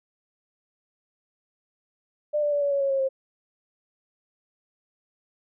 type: tone with pitch steps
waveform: sine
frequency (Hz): 597 / 587.4 / 578 / 568.7 / 559.6 / 550.6 / 541.8 / 533.1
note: D5 / D5 / D5 / C#5 / C#5 / C#5 / C#5 / C5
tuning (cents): +28 / 0 / -28 / +44 / +16 / -12 / -40 / +32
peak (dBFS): -21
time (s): 2.33-3.09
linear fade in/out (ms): 20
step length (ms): 95
effects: none